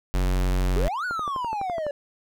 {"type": "tone", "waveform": "square", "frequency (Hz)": 45.96, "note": "F#1", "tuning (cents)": -11, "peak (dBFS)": -21, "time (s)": [0.14, 0.88], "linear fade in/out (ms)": 0}
{"type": "exponential two-way sweep", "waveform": "triangle", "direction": "up then down", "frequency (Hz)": [375.8, 1505, 564], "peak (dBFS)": -24, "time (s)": [0.76, 1.91], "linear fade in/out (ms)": 2, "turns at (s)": 1.05}
{"type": "click train", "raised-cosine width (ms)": 1, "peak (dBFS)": -20, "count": 10, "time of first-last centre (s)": [1.11, 1.866], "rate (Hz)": 11.9}
{"effects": []}